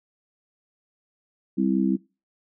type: harmonic tone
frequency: 65.41 Hz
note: C2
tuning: in tune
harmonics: 3 / 4 / 5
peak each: -23 / -24 / -25 dBFS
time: 1.57-1.97 s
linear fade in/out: 20 ms
effects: noise-tail reverb RT60 0.3 s tail -23 dB re dry